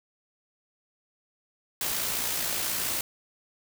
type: noise with amplitude modulation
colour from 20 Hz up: white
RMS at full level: -28 dBFS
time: 1.81-3.01 s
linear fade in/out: 2 ms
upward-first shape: sine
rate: 58.8 Hz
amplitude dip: 35%
effects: none